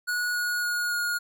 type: tone with pitch steps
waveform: square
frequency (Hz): 1459 / 1450.6 / 1442.2 / 1433.9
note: F#6 / F#6 / F#6 / F6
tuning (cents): -25 / -35 / -45 / +45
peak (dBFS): -26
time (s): 0.07-1.19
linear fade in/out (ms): 20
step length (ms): 280
effects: none